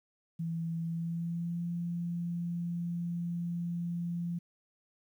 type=tone with pitch glide; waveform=sine; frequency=165.5 to 171.93 Hz; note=E3 to F3; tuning=+7 to -27 cents; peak=-32 dBFS; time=0.39-4.39 s; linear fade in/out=10 ms; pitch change=+66 cents; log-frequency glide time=0.82-1.64 s; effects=11-bit